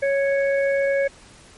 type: harmonic tone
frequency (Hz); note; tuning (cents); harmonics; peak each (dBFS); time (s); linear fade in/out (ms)
554; C#5; -1; 1 / 3 / 4; -18 / -28 / -30; 0.02-1.08; 10
effects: pink hiss -48 dBFS RMS until 1.57 s + MP3 48 kbps